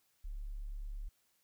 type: tone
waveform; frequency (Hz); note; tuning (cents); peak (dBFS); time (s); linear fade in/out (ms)
sine; 35.62; C#1; +48; -39; 0.24-1.09; 10
effects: white hiss -75 dBFS RMS until 1.43 s